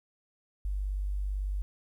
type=tone; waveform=sine; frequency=49 Hz; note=G1; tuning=in tune; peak=-29 dBFS; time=0.65-1.62 s; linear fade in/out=0 ms; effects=11-bit